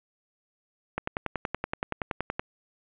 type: click train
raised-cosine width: 0.5 ms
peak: -13 dBFS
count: 16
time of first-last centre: 0.98-2.395 s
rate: 10.6 Hz
effects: resampled to 8000 Hz + 7-bit